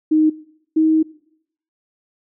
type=tone pair in turn; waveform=sine; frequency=311.1 / 316.2 Hz; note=D#4 / D#4; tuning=0 / +28 cents; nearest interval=unison; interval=28 cents; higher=second; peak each=-11 dBFS; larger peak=neither; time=0.11-0.3 / 0.76-1.03 s; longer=second; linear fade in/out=10 ms; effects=noise-tail reverb RT60 0.7 s tail -20 dB re dry